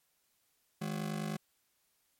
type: ring-modulated tone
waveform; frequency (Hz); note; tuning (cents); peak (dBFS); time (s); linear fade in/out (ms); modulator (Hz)
40% pulse; 184.5; F#3; -5; -31; 0.81-1.37; 10; 25
effects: white hiss -75 dBFS RMS until 2.19 s + MP3 64 kbps